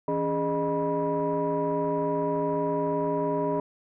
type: tone cluster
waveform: sine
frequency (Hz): 163 / 277.4 / 413.3 / 611 / 974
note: E3 / C#4 / G#4 / D#5 / B5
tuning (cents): -19 / +1 / -8 / -32 / -24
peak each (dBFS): -33 / -30 / -28 / -29 / -30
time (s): 0.08-3.6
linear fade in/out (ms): 2
effects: tanh soft clip ceiling -17 dBFS